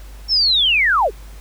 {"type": "linear sweep", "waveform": "sine", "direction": "down", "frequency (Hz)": [5490, 336.9], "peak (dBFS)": -12, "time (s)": [0.28, 1.11], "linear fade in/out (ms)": 50, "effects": ["added 50 Hz sine -34 dBFS peak until 1.4 s", "pink hiss -46 dBFS RMS until 1.4 s"]}